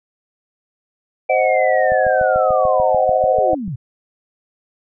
sine chord, C diminished, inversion none, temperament equal, 523.3 / 622.3 / 740 Hz, C5 / Eb5 / Gb5, 0 / 0 / 0 cents, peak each -17 dBFS, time 1.29-3.55 s, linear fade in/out 10 ms
sine linear sweep, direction down, 2338 to 108.3 Hz, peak -22 dBFS, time 1.29-3.76 s, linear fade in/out 10 ms
click train, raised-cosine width 5 ms, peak -19 dBFS, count 13, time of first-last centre 1.92-3.68 s, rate 6.82 Hz
effects none

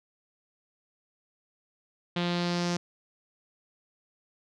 sawtooth tone with low-pass filter sweep, 174.61 Hz, F3, in tune, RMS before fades -29 dBFS, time 2.16-2.77 s, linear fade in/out 5 ms, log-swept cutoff 3500 to 5900 Hz, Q 3, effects none

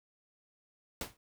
pink noise with exponential decay, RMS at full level -34 dBFS, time 1.01-1.17 s, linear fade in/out 2 ms, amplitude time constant 33 ms, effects none

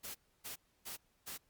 white noise bursts, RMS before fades -45 dBFS, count 4, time 0.03-1.38 s, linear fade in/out 20 ms, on 120 ms, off 290 ms, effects pink hiss -75 dBFS RMS until 1.49 s + Opus 48 kbps

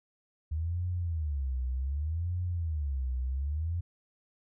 sine tone with vibrato, 75.2 Hz, D2, 42 cents sharp, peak -29 dBFS, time 0.51-3.81 s, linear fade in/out 10 ms, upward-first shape sine, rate 0.66 Hz, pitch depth 300 cents each way, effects none

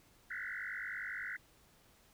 sine tone with frequency modulation, 1742 Hz, A6, 18 cents flat, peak -39 dBFS, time 0.3-1.37 s, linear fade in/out 10 ms, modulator 49.9 Hz, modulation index 6.1, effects pink hiss -66 dBFS RMS until 2.13 s

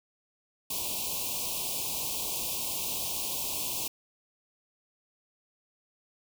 white band-stop noise, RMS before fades -33 dBFS, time 0.7-3.88 s, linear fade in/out 5 ms, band 1100 to 2400 Hz, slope 96 dB/octave, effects none

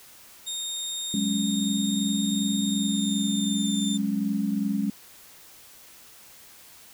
25% pulse tone with pitch glide, 3687 to 3584 Hz, A#7 to A7, -20 to +31 cents, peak -25 dBFS, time 0.46-3.98 s, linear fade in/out 20 ms, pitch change -49 cents, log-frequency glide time 2.67-3.77 s
sine chord, F# suspended second, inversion none, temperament equal, 185 / 207.7 / 277.2 Hz, F#3 / G#3 / C#4, 0 / 0 / 0 cents, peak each -31 / -25 / -30 dBFS, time 1.14-4.9 s, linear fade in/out 2 ms
effects white hiss -50 dBFS RMS until 6.93 s

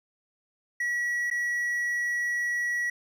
triangle tone with dropouts, 1929 Hz, B6, 41 cents flat, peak -24 dBFS, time 0.8-2.9 s, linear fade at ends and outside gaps 5 ms, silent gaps 1.302-1.311 s, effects none

